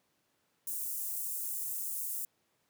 white high-pass noise, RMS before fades -37 dBFS, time 0.67-2.25 s, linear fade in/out 2 ms, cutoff 8000 Hz, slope 24 dB/octave, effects pink hiss -75 dBFS RMS until 2.69 s + high-pass 150 Hz 12 dB/octave

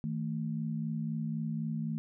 sine tone pair together, 158.9 / 222.8 Hz, D#3 / A3, +37 / +22 cents, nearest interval tritone, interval 585 cents, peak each -34 / -35 dBFS, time 0.04-1.98 s, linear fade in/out 0 ms, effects none

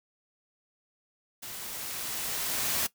white noise with level ramp, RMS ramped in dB -41 to -28 dBFS, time 1.42-2.87 s, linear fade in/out 10 ms, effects noise-tail reverb RT60 0.1 s tail -17 dB re dry

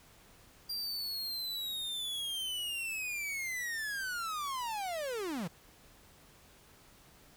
45% pulse linear sweep, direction down, 4778 to 150.8 Hz, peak -35 dBFS, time 0.69-5.48 s, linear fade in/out 10 ms, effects pink hiss -60 dBFS RMS until 7.36 s

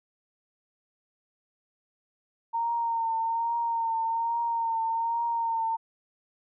sine tone with vibrato, 919 Hz, A#5, 25 cents flat, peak -25 dBFS, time 2.53-5.77 s, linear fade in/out 20 ms, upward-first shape triangle, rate 1.2 Hz, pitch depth 36 cents each way, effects none

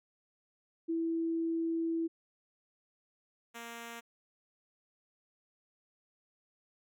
sine / 5% pulse tone pair in turn, 329.6 / 233.1 Hz, E4 / A#3, 0 / 0 cents, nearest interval tritone, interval 600 cents, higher first, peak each -30 / -32 dBFS, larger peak first, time 0.88-2.08 / 3.54-4.01 s, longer first, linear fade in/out 20 ms, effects none

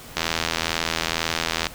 click train, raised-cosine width 0.2 ms, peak -4 dBFS, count 124, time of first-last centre 0.17-1.668 s, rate 82.1 Hz, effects pink hiss -41 dBFS RMS until 1.74 s

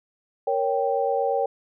sine chord, G diminished, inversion first, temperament equal, 466.2 / 554.4 / 784 Hz, Bb4 / Db5 / G5, 0 / 0 / 0 cents, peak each -25 dBFS, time 0.47-1.46 s, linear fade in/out 5 ms, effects none

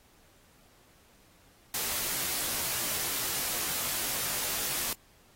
white noise with comb filter, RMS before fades -32 dBFS, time 1.74-4.93 s, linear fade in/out 2 ms, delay 19 ms, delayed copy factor -0.7, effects pink hiss -62 dBFS RMS until 5.35 s + AAC 48 kbps

